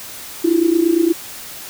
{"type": "tone with amplitude modulation", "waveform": "sine", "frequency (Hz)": 335.1, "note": "E4", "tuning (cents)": 29, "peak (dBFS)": -8, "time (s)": [0.44, 1.13], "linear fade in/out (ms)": 10, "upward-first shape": "sine", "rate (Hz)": 28.7, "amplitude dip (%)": 80, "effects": ["white hiss -33 dBFS RMS until 1.69 s"]}